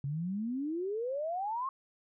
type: exponential sweep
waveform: sine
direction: up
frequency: 134.6 to 1100 Hz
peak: -32 dBFS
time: 0.04-1.69 s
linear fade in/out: 2 ms
effects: none